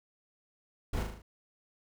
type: noise with echo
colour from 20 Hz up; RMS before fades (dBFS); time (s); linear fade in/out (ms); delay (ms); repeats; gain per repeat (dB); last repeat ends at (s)
brown; -32; 0.93-1.03; 5; 38; 5; -4; 1.22
effects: none